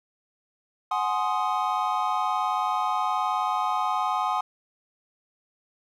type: chord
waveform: triangle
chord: Ab dominant seventh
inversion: third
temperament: equal with one note detuned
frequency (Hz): 740 / 838.8 / 1046.5 / 1244.5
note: Gb5 / Ab5 / C6 / Eb6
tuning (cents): 0 / +17 / 0 / 0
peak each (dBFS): -27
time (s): 0.91-4.41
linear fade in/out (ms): 5
effects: none